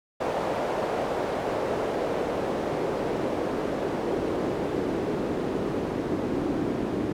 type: noise with band-pass filter sweep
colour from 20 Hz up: pink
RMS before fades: -28 dBFS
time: 0.2-7.13 s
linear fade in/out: 10 ms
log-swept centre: 590 to 300 Hz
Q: 1.7
effects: none